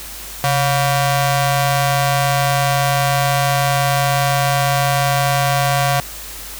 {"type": "ring-modulated tone", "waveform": "sawtooth", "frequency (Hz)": 423.9, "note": "G#4", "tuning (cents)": 35, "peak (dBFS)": -7, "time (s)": [0.44, 6], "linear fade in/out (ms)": 0, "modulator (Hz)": 289, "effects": ["added 50 Hz sine -37 dBFS peak until 6.59 s", "white hiss -32 dBFS RMS until 6.59 s"]}